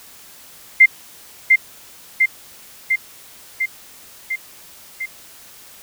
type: tone with echo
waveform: sine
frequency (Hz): 2093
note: C7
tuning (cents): 0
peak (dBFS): -4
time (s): 0.8-0.86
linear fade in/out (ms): 10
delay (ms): 700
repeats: 6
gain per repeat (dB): -3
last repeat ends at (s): 5.06
effects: white hiss -43 dBFS RMS until 5.82 s